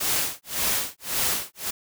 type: noise with tremolo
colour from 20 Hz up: white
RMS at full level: -23 dBFS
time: 0-1.71 s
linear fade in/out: 10 ms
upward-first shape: sine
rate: 1.8 Hz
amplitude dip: 100%
effects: none